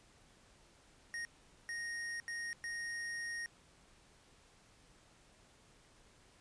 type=tone bursts at uneven times; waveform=square; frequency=1864.7 Hz; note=A#6; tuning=in tune; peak=-40 dBFS; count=4; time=1.14-1.25 / 1.69-2.2 / 2.28-2.53 / 2.64-3.46 s; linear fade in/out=0 ms; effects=pink hiss -65 dBFS RMS until 6.4 s + resampled to 22050 Hz